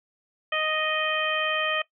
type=harmonic tone; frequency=622.3 Hz; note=D#5; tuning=in tune; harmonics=1 / 2 / 3 / 4 / 5; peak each=-30 / -30 / -30 / -30 / -30 dBFS; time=0.52-1.82 s; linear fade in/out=5 ms; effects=noise-tail reverb RT60 0.1 s tail -19 dB re dry

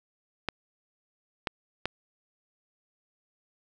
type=clicks; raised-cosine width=0.3 ms; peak=-12 dBFS; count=3; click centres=0.487 / 1.472 / 1.856 s; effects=none

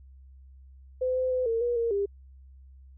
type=tone with pitch steps; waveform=sine; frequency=510 / 513 / 508 / 456.3 / 480.8 / 464.5 / 401.2 Hz; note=C5 / C5 / B4 / A#4 / B4 / A#4 / G4; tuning=-44 / -34 / +49 / -37 / -46 / -6 / +40 cents; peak=-24 dBFS; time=1.01-2.06 s; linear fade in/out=10 ms; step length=150 ms; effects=added 66 Hz sine -48 dBFS peak until 2.97 s

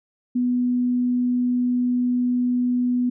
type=tone; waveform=sine; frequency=246.9 Hz; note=B3; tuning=in tune; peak=-18 dBFS; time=0.35-3.1 s; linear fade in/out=10 ms; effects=none

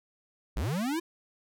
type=linear sweep; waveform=square; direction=up; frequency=38.57 to 348.6 Hz; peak=-29 dBFS; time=0.56-1 s; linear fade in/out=10 ms; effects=none

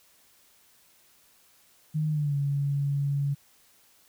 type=tone with pitch glide; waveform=sine; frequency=154.1 to 141.31 Hz; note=D#3 to C#3; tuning=-16 to +34 cents; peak=-24 dBFS; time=1.94-3.35 s; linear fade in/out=20 ms; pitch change=-150 cents; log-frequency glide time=2.1-2.36 s; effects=white hiss -61 dBFS RMS until 4.08 s

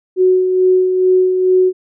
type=tone with tremolo; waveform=sine; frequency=370 Hz; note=F#4; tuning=in tune; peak=-7 dBFS; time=0.16-1.73 s; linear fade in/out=50 ms; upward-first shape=sine; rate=2.3 Hz; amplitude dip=45%; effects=none

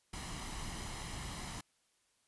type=noise with comb filter; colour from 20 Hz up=pink; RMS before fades=-43 dBFS; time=0.13-1.61 s; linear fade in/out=5 ms; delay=0.99 ms; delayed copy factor=+0.5; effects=white hiss -75 dBFS RMS until 2.27 s + resampled to 24000 Hz

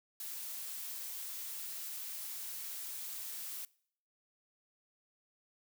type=noise; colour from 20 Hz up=blue; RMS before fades=-43 dBFS; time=0.2-3.65 s; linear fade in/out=2 ms; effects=noise-tail reverb RT60 0.6 s tail -23 dB re dry

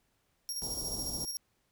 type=tone with tremolo; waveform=25% pulse; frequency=5588 Hz; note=F8; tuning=in tune; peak=-29 dBFS; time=0.49-1.37 s; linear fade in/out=0 ms; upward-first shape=square; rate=14 Hz; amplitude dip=45%
type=band-stop noise; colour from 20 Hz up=pink; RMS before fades=-42 dBFS; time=0.62-1.25 s; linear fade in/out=0 ms; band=840 to 5100 Hz; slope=24 dB/octave
effects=pink hiss -75 dBFS RMS until 1.71 s

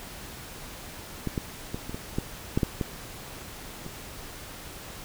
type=clicks; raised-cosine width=3 ms; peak=-15 / -14 / -19 / -23 / -21 / -13 / -10 / -10 / -14 / -25 dBFS; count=10; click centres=1.273 / 1.378 / 1.745 / 1.895 / 1.945 / 2.185 / 2.575 / 2.632 / 2.812 / 3.864 s; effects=pink hiss -42 dBFS RMS until 5.04 s

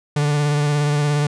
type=tone with vibrato; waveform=45% pulse; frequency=146.8 Hz; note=D3; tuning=in tune; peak=-16 dBFS; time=0.16-1.27 s; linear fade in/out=5 ms; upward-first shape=sine; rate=17 Hz; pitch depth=24 cents each way; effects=resampled to 22050 Hz

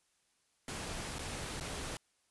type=noise with dropouts; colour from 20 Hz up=pink; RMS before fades=-41 dBFS; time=0.68-1.97 s; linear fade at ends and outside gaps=2 ms; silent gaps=1.185-1.191 / 1.6-1.608 s; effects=white hiss -75 dBFS RMS until 2.3 s + resampled to 24000 Hz

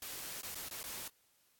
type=noise with dropouts; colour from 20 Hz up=white; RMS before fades=-44 dBFS; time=0.02-1.08 s; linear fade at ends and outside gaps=2 ms; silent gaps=0.413-0.431 / 0.547-0.554 / 0.687-0.71 / 0.831-0.839 s; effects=white hiss -72 dBFS RMS until 1.59 s + AAC 64 kbps

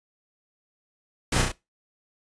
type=noise with echo; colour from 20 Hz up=pink; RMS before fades=-24 dBFS; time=1.32-1.42 s; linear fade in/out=5 ms; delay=33 ms; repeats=3; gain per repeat=-3 dB; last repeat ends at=1.519 s; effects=noise-tail reverb RT60 0.2 s tail -19 dB re dry + resampled to 22050 Hz

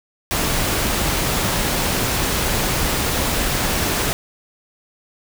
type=noise; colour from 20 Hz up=pink; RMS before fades=-20 dBFS; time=0.31-4.13 s; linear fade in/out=0 ms; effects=none

